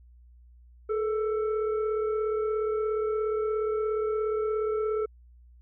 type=tone with frequency modulation; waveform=sine; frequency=430 Hz; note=A4; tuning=40 cents flat; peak=-25 dBFS; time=0.89-5.06 s; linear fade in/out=10 ms; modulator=897 Hz; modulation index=0.53; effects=added 60 Hz sine -51 dBFS peak until 5.61 s